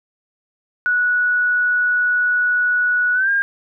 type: tone with pitch glide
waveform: sine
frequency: 1469 to 1611.2 Hz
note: F#6 to G6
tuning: -13 to +47 cents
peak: -14 dBFS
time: 0.86-3.42 s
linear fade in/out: 0 ms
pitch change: +160 cents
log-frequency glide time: 3.14-3.3 s
effects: none